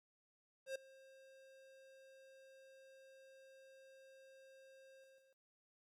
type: tone with ADSR envelope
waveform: square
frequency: 533 Hz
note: C5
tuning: 32 cents sharp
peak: -40 dBFS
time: 0.66-5.4 s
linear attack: 94 ms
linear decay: 5 ms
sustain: -22 dB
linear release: 400 ms
effects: low-pass 11000 Hz 12 dB/octave + 13-bit